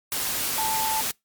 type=tone in noise; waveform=sine; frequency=880 Hz; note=A5; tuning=in tune; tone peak=-25 dBFS; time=0.58-1.01 s; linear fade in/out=0 ms; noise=white; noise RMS=-27 dBFS; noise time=0.12-1.11 s; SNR=-1 dB; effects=noise-tail reverb RT60 0.2 s tail -26 dB re dry + MP3 96 kbps